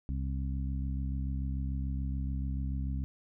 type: harmonic tone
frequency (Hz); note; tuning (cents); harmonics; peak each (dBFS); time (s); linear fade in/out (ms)
66.9; C2; +39; 1 / 2 / 3 / 4; -32 / -38 / -42 / -44; 0.09-3.04; 0
effects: none